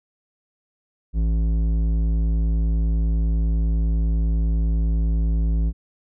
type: tone with low-pass filter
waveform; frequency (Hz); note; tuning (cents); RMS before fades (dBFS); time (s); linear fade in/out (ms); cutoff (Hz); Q
square; 55; A1; 0; -20; 1.13-5.73; 50; 210; 0.7
effects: none